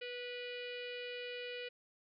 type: harmonic tone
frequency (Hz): 490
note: B4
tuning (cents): -14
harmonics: 1 / 3 / 4 / 5 / 6 / 7 / 8 / 9 / 10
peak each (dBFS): -44 / -53 / -52 / -49 / -49 / -62 / -58 / -60 / -65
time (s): 0.01-1.69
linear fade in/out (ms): 10
effects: none